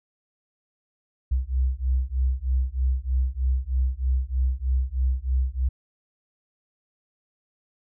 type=beating tone pair; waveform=sine; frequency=62.8 / 66 Hz; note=B1 / C2; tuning=+30 / +16 cents; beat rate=3.2 Hz; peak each=-24 dBFS; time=1.31-5.69 s; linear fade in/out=10 ms; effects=none